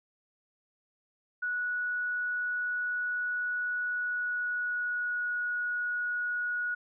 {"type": "tone with pitch glide", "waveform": "sine", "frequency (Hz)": [1468, 1457], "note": ["F#6", "F#6"], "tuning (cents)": [-14, -27], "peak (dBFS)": -29, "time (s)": [1.42, 6.75], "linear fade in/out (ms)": 10, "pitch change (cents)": -13, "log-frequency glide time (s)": [3.87, 5.35], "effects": []}